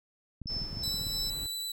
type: clicks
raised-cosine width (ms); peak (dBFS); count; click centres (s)
5; -28; 10; 0.417 / 0.459 / 0.567 / 0.618 / 0.73 / 0.772 / 0.878 / 0.944 / 1.014 / 1.068
type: tone with tremolo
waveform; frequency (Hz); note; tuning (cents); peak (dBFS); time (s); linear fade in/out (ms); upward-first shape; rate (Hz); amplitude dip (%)
sine; 5274; E8; 0; -32; 0.47-1.3; 2; sine; 3; 65
type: noise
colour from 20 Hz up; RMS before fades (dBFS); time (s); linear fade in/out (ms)
brown; -41; 0.49-1.47; 10
type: tone with vibrato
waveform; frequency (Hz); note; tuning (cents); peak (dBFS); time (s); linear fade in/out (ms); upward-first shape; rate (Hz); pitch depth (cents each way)
sawtooth; 3967; B7; +7; -31; 0.83-1.72; 5; sine; 10; 11
effects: none